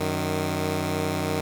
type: tone pair together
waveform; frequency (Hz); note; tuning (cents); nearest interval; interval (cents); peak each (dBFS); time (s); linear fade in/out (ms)
10% pulse; 92.95 / 153.9; F#2 / D#3; +8 / -19; major sixth; 873; -19; 0-1.41; 5
effects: none